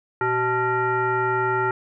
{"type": "tone with frequency modulation", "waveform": "sine", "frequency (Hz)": 880, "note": "A5", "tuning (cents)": 0, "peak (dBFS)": -19, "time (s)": [0.21, 1.71], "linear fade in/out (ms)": 2, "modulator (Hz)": 500, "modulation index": 1.5, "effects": []}